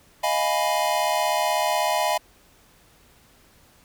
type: chord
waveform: square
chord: F half-diminished seventh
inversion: third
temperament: equal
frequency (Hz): 622.3 / 698.5 / 830.6 / 987.8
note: Eb5 / F5 / Ab5 / Cb6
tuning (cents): 0 / 0 / 0 / 0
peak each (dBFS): -27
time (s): 0.23-2.18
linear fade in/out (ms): 10
effects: pink hiss -56 dBFS RMS until 3.84 s